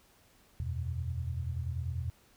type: chord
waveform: sine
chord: E suspended second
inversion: none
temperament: equal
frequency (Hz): 82.41 / 92.5 / 123.47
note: E2 / F#2 / B2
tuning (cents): 0 / 0 / 0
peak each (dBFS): -35 / -40 / -37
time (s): 0.6-2.1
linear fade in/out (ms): 0
effects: pink hiss -64 dBFS RMS until 2.36 s